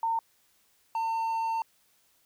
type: tone pair in turn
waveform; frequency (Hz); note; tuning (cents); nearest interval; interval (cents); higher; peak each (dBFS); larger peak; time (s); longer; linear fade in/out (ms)
sine / triangle; 910 / 903.7; A#5 / A5; -42 / +46; unison; 12; first; -25; neither; 0.03-0.19 / 0.95-1.62; second; 2
effects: white hiss -67 dBFS RMS until 2.25 s